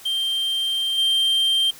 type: tone with level steps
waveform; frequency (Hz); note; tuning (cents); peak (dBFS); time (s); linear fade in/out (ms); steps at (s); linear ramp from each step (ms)
triangle; 3160; G7; +13; -19 / -15; 0.05-1.71; 10; 0.98; 2
effects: white hiss -44 dBFS RMS until 1.79 s